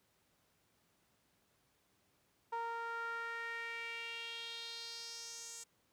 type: tone with band-pass filter sweep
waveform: sawtooth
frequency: 463.1 Hz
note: A#4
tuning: 11 cents flat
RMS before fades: -44 dBFS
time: 2.52-5.64 s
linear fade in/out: 10 ms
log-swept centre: 970 to 7400 Hz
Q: 3.6
effects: pink hiss -75 dBFS RMS until 5.92 s + high-pass 80 Hz 12 dB/octave